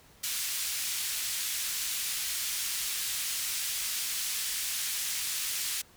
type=band-pass noise; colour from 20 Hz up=white; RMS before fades=-33 dBFS; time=0.23-5.82 s; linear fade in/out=10 ms; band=2100 to 12000 Hz; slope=12 dB/octave; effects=pink hiss -58 dBFS RMS until 5.96 s